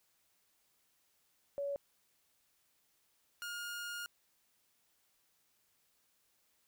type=tone pair in turn; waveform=sine / sawtooth; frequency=564 / 1421.2 Hz; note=C#5 / F6; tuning=+30 / +30 cents; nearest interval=octave + major third; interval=1600 cents; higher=second; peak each=-35 / -37 dBFS; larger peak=first; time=1.58-1.76 / 3.42-4.06 s; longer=second; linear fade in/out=0 ms; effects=white hiss -75 dBFS RMS until 6.67 s